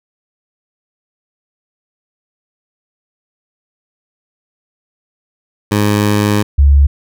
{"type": "tone pair in turn", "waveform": ["15% pulse", "sine"], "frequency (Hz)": [103.83, 70.46], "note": ["G#2", "C#2"], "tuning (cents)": [0, 29], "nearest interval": "perfect fifth", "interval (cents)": 671, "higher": "first", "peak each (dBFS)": -4, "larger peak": "neither", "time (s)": [[5.71, 6.43], [6.58, 6.87]], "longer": "first", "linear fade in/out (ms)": 10, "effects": []}